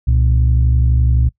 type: tone pair together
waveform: sine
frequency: 66.3 / 118.13 Hz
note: C2 / A#2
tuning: +23 / +23 cents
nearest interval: minor seventh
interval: 1000 cents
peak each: -10 / -14 dBFS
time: 0.07-1.29 s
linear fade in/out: 10 ms
effects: noise-tail reverb RT60 0.1 s tail -22 dB re dry + tanh soft clip ceiling -5 dBFS